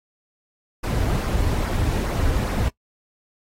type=noise with flanger; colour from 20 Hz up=brown; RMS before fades=-22 dBFS; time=0.83-2.69 s; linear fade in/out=10 ms; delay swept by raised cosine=0.25 to 5.75 ms; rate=2.4 Hz; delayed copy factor=-0.55; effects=noise-tail reverb RT60 0.1 s tail -21 dB re dry + AAC 48 kbps